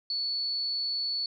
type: tone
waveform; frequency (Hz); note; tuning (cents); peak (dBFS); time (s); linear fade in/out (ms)
sine; 4435; C#8; 0; -28; 0.1-1.26; 2
effects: none